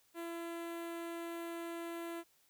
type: tone with notch filter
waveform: sawtooth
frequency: 337.3 Hz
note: E4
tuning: 40 cents sharp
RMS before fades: -43 dBFS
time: 0.14-2.24 s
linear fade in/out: 50 ms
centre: 5200 Hz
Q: 1.1
effects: white hiss -71 dBFS RMS until 2.49 s